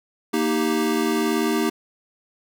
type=chord; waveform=square; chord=Eb major; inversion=second; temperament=equal; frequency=233.1 / 311.1 / 392 Hz; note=Bb3 / Eb4 / G4; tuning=0 / 0 / 0 cents; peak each=-25 / -24 / -25 dBFS; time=0.33-1.7 s; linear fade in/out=10 ms; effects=none